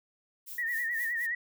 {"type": "noise with tremolo", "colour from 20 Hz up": "violet", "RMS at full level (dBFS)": -41, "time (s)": [0.46, 1.27], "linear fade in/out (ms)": 20, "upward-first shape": "triangle", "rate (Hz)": 4, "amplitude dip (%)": 100}
{"type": "tone with vibrato", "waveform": "sine", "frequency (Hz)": 1875, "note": "A#6", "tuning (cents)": 10, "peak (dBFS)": -29, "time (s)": [0.58, 1.35], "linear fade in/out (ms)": 5, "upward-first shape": "triangle", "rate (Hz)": 9.6, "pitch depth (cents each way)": 86}
{"effects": []}